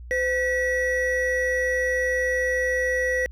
triangle tone pair together, 510 / 1934.4 Hz, C5 / B6, -44 / -36 cents, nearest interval octave + major seventh, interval 2308 cents, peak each -22 dBFS, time 0.11-3.26 s, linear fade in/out 0 ms, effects added 60 Hz sine -37 dBFS peak until 3.31 s

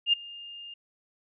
sine tone with ADSR envelope, 2816 Hz, F7, 14 cents sharp, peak -17 dBFS, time 0.06-0.74 s, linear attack 70 ms, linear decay 10 ms, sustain -23 dB, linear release 5 ms, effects none

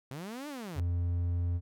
sawtooth linear two-way sweep, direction up then down, 123.47 to 305.2 to 123.47 Hz, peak -35 dBFS, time 0.11-0.8 s, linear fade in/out 0 ms, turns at 0.48 s
triangle tone, 87 Hz, F2, 6 cents flat, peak -26 dBFS, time 0.75-1.61 s, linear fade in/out 50 ms
effects none

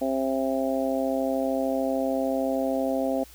harmonic tone, 133.2 Hz, C3, 31 cents sharp, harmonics 2 / 3 / 4 / 5 / 6, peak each -27 / -36 / -28 / -29 / -36 dBFS, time 0.01-3.24 s, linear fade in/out 10 ms, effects added 60 Hz sine -51 dBFS peak until 3.34 s + white hiss -51 dBFS RMS until 3.34 s

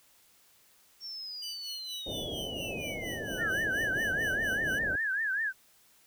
sine linear sweep, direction down, 5520 to 1224 Hz, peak -38 dBFS, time 1-3.53 s, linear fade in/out 50 ms
sawtooth tone with tremolo, 2973 Hz, F#7, 8 cents sharp, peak -36 dBFS, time 1.42-4.79 s, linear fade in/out 5 ms, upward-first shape sine, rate 4.3 Hz, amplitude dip 85%
white low-pass noise, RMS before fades -39 dBFS, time 2.06-4.96 s, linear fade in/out 5 ms, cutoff 680 Hz, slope 48 dB/octave
sine tone with vibrato, 1666 Hz, G#6, 5 cents sharp, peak -28 dBFS, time 3.37-5.53 s, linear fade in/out 50 ms, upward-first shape triangle, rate 5 Hz, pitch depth 180 cents each way
effects white hiss -63 dBFS RMS until 6.06 s

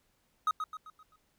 triangle tone with echo, 1262 Hz, D#6, 24 cents sharp, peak -23 dBFS, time 0.47-0.51 s, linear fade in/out 2 ms, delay 130 ms, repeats 5, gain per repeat -7 dB, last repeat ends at 1.16 s, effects pink hiss -73 dBFS RMS until 1.38 s

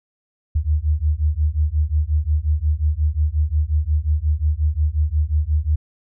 sine beating tone pair, 73.42 / 79.02 Hz, D2 / D#2, 0 / +27 cents, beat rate 5.6 Hz, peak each -19 dBFS, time 0.55-5.76 s, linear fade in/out 10 ms, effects none

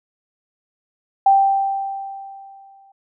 sine tone with exponential decay, 784 Hz, G5, in tune, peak -8 dBFS, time 1.26-2.92 s, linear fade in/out 5 ms, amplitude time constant 360 ms, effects none

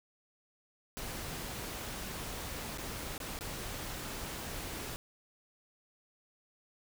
pink noise with dropouts, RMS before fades -41 dBFS, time 0.97-4.96 s, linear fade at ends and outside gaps 0 ms, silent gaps 2.775-2.783 / 3.179-3.202 / 3.389-3.409 s, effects none

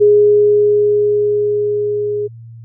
sine tone with level ramp, 415.3 Hz, G#4, in tune, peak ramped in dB -5 to -16 dBFS, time 0-2.28 s, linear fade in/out 20 ms, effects added 115 Hz sine -32 dBFS peak until 2.64 s

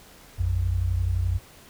sine tone pair together, 58.3 / 90 Hz, A#1 / F#2, +1 / -47 cents, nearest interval minor sixth, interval 752 cents, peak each -26 / -23 dBFS, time 0.38-1.39 s, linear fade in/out 20 ms, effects pink hiss -50 dBFS RMS until 1.69 s

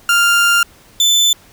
30% pulse tone pair in turn, 1396.9 / 3520 Hz, F6 / A7, 0 / 0 cents, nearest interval octave + major third, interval 1600 cents, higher second, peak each -7 dBFS, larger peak neither, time 0.09-0.63 / 1-1.33 s, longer first, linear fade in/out 2 ms, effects pink hiss -46 dBFS RMS until 1.52 s

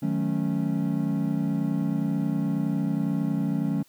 triangle chord, D# half-diminished seventh, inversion none, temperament equal with one note detuned, 155.56 / 185 / 217.5 / 277.2 Hz, D#3 / F#3 / A3 / C#4, 0 / 0 / -20 / 0 cents, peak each -27 dBFS, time 0.02-3.83 s, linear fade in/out 10 ms, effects white hiss -60 dBFS RMS until 3.88 s

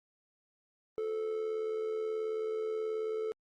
triangle tone with amplitude modulation, 437.1 Hz, A4, 11 cents flat, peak -28 dBFS, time 0.98-3.32 s, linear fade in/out 0 ms, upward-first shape sine, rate 78.6 Hz, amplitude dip 50%, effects Opus 32 kbps

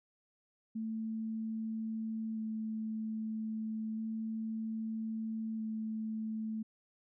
sine tone with vibrato, 220.5 Hz, A3, 4 cents sharp, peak -35 dBFS, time 0.75-6.63 s, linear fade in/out 10 ms, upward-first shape square, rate 0.31 Hz, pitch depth 9 cents each way, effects none

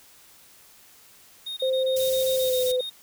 triangle tone bursts, 3707 Hz, A#7, 10 cents flat, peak -29 dBFS, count 11, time 1.46-2.9 s, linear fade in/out 10 ms, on 110 ms, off 23 ms
sine tone with pitch glide, 522 to 506.3 Hz, C5 to B4, -4 to +43 cents, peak -21 dBFS, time 1.62-2.81 s, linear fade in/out 5 ms, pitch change -53 cents, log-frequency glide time 2.35-2.59 s
white band-stop noise, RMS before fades -33 dBFS, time 1.96-2.72 s, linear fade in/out 5 ms, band 160 to 4200 Hz, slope 12 dB/octave
effects white hiss -53 dBFS RMS until 3.02 s

